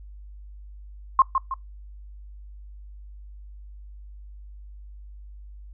sine tone with echo, 1064 Hz, C6, 29 cents sharp, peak -11 dBFS, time 1.19-1.22 s, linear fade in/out 2 ms, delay 160 ms, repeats 2, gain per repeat -7 dB, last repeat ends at 1.54 s, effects noise-tail reverb RT60 0.2 s tail -26 dB re dry + added 50 Hz sine -40 dBFS peak until 5.73 s

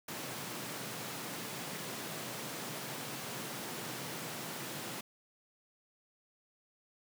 pink high-pass noise, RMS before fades -42 dBFS, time 0.08-5.01 s, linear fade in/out 5 ms, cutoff 120 Hz, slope 48 dB/octave, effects none

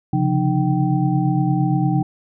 sine tone cluster, 134.4 / 143.1 / 174.3 / 307 / 775 Hz, C3 / D3 / F3 / D#4 / G5, +47 / -45 / -3 / -23 / -20 cents, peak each -19 / -27 / -20 / -22 / -26 dBFS, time 0.13-2.03 s, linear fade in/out 5 ms, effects none

